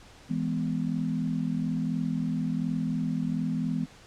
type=chord; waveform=sine; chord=E major; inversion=none; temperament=equal with one note detuned; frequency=164.81 / 207.7 / 248.9 Hz; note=E3 / G#3 / B3; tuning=0 / 0 / +14 cents; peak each=-30 / -32 / -30 dBFS; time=0.29-3.86 s; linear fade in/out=20 ms; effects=pink hiss -52 dBFS RMS until 4.06 s + low-pass 7000 Hz 12 dB/octave